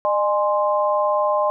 sine chord, Ab major, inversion second, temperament equal with one note detuned, 606.6 / 830.6 / 1046.5 Hz, Eb5 / Ab5 / C6, -44 / 0 / 0 cents, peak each -19 / -24 / -21 dBFS, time 0.05-1.5 s, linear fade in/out 0 ms, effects none

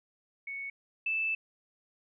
sine tone pair in turn, 2217 / 2636 Hz, C#7 / E7, 0 / -1 cents, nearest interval minor third, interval 299 cents, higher second, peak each -36 / -28 dBFS, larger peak second, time 0.47-0.7 / 1.06-1.35 s, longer second, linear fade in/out 5 ms, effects none

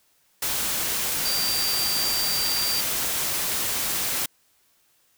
sine tone in noise, 4699 Hz, D8, in tune, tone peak -25 dBFS, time 1.25-2.81 s, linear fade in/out 5 ms, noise white, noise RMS -26 dBFS, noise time 0.42-4.26 s, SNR -2 dB, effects white hiss -64 dBFS RMS until 5.17 s

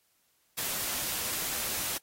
white noise, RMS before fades -33 dBFS, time 0.57-1.98 s, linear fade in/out 10 ms, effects white hiss -71 dBFS RMS until 2.02 s + AAC 48 kbps

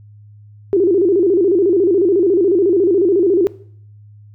sine tone with vibrato, 370 Hz, F#4, in tune, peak -10 dBFS, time 0.73-3.47 s, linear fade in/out 0 ms, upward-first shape square, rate 14 Hz, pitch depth 130 cents each way, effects noise-tail reverb RT60 0.6 s tail -19 dB re dry + added 104 Hz sine -39 dBFS peak until 4.34 s

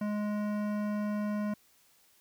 sine tone with hard clipping, 208.7 Hz, G#3, 9 cents sharp, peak -32 dBFS, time 0.01-1.54 s, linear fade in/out 5 ms, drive 15 dB, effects white hiss -65 dBFS RMS until 2.2 s

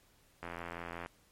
click train, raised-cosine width 0.5 ms, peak -26 dBFS, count 55, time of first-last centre 0.43-1.061 s, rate 85.6 Hz, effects pink hiss -67 dBFS RMS until 1.31 s + MP3 64 kbps

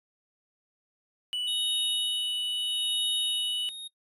triangle tone, 2960 Hz, F#7, in tune, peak -27 dBFS, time 1.33-3.69 s, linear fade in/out 0 ms
square tone with tremolo, 3729 Hz, A#7, in tune, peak -28 dBFS, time 1.47-3.88 s, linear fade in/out 10 ms, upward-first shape sine, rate 0.77 Hz, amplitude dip 70%
effects noise-tail reverb RT60 0.1 s tail -23 dB re dry + resampled to 32000 Hz

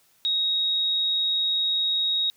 sine tone, 3775 Hz, A#7, 21 cents sharp, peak -21 dBFS, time 0.25-2.3 s, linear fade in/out 0 ms, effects white hiss -62 dBFS RMS until 2.36 s

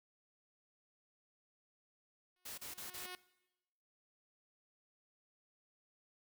5% pulse tone with exponential growth, 363.7 Hz, F#4, 30 cents flat, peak -33 dBFS, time 2.36-3.15 s, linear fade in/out 1 ms, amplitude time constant 170 ms
white noise bursts, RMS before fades -47 dBFS, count 4, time 2.45-3.066 s, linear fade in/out 10 ms, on 130 ms, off 32 ms
effects noise-tail reverb RT60 1.0 s tail -20 dB re dry

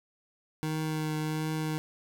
25% pulse tone with vibrato, 155.56 Hz, D#3, in tune, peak -26 dBFS, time 0.63-1.78 s, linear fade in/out 0 ms, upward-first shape triangle, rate 1.4 Hz, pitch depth 16 cents each way, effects 10-bit

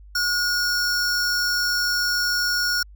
square tone pair together, 1440 / 5471 Hz, F#6 / F8, -47 / -37 cents, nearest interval octave + major seventh, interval 2310 cents, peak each -23 / -24 dBFS, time 0.15-2.83 s, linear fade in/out 5 ms, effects added 50 Hz sine -42 dBFS peak until 2.95 s

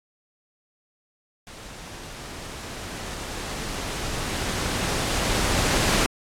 pink noise with level ramp, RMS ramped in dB -41 to -20 dBFS, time 1.47-6.06 s, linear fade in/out 0 ms, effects low-pass 9000 Hz 12 dB/octave + AAC 64 kbps

